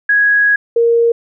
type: tone pair in turn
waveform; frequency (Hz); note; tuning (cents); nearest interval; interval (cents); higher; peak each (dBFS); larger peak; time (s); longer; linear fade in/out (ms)
sine; 1661.2 / 466.2; G#6 / A#4; 0 / 0; octave + minor seventh; 2200; first; -8; neither; 0.09-0.56 / 0.76-1.12; first; 5
effects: none

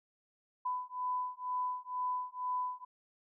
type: beating tone pair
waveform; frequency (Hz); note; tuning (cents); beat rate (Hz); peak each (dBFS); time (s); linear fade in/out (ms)
sine; 999 / 1001.1; B5 / B5; +20 / +23; 2.1; -37 / -37; 0.65-2.85; 10
effects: none

